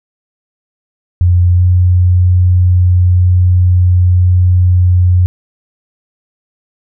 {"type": "tone with pitch glide", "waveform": "sine", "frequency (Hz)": [88.6, 90.1], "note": ["F2", "F#2"], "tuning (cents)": [25, -45], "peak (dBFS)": -5, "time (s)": [1.21, 5.26], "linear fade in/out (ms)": 0, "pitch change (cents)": 30, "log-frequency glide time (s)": [1.53, 1.63], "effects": []}